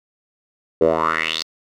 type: tone with band-pass filter sweep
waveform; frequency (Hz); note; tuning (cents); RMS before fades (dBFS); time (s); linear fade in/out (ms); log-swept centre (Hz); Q
10% pulse; 80.5; E2; -41; -19; 0.81-1.43; 5; 440 to 4800; 4.7
effects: none